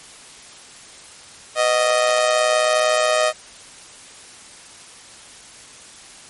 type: tone with amplitude modulation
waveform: sawtooth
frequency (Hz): 622.3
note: D#5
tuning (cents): 0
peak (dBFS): -8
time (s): 1.55-3.33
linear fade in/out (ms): 50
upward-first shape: sine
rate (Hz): 119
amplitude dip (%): 70
effects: white hiss -42 dBFS RMS until 6.29 s + MP3 48 kbps